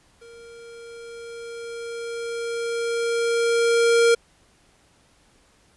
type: tone with level ramp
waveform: square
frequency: 466.2 Hz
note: A#4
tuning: in tune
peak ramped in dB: -44 to -14 dBFS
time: 0.21-4.15 s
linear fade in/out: 10 ms
effects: pink hiss -59 dBFS RMS until 5.76 s + resampled to 24000 Hz